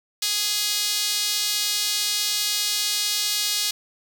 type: tone with high-pass filter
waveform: sawtooth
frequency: 415.3 Hz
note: G#4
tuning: in tune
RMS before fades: -24 dBFS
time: 0.22-3.71 s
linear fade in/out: 5 ms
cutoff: 4100 Hz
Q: 1.7
effects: none